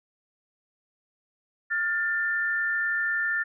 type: tone pair together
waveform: sine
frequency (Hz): 1414.4 / 1782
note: F6 / A6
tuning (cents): +22 / +22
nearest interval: major third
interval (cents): 400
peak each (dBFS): -29 / -25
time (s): 1.7-3.44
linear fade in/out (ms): 20
effects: none